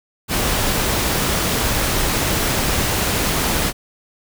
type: noise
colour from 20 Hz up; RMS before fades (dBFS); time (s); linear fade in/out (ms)
pink; -19; 0.28-3.73; 50
effects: none